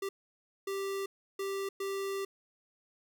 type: tone bursts at uneven times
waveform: square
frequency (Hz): 392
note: G4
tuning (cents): 0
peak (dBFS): -34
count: 4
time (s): 0.02-0.09 / 0.67-1.06 / 1.39-1.69 / 1.8-2.25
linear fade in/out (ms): 5
effects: none